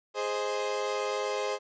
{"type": "chord", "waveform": "30% pulse", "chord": "Ab major", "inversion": "none", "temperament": "equal", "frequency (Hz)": [415.3, 523.3, 622.3], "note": ["Ab4", "C5", "Eb5"], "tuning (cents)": [0, 0, 0], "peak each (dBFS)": [-30, -30, -34], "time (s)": [0.14, 1.59], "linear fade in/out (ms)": 50, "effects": ["resampled to 16000 Hz"]}